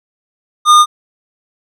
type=tone with hard clipping; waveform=sine; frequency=1217 Hz; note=D#6; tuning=39 cents flat; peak=-5 dBFS; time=0.65-0.86 s; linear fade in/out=50 ms; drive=13 dB; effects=none